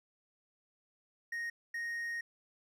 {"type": "tone bursts at uneven times", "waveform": "triangle", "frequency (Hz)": 1864.7, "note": "A#6", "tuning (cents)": 0, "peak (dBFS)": -34, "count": 2, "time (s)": [[1.32, 1.5], [1.74, 2.21]], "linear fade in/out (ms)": 5, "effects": []}